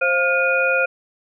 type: tone cluster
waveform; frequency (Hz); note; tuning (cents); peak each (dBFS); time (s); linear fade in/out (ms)
sine; 528 / 694 / 1418 / 2464; C5 / F5 / F6 / D#7; +16 / -11 / +26 / -17; -20 / -28 / -19 / -21; 0.01-0.86; 10
effects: none